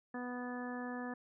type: harmonic tone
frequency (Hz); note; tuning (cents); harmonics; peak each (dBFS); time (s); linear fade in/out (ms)
246.9; B3; 0; 1 / 2 / 3 / 4 / 5 / 6 / 7; -41 / -47 / -48 / -51 / -52 / -58 / -48; 0.14-1.14; 5
effects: none